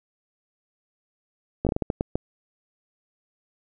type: slowing click train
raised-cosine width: 2 ms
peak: -10 dBFS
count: 9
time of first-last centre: 1.65-2.155 s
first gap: 17 ms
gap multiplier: 1.36
effects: none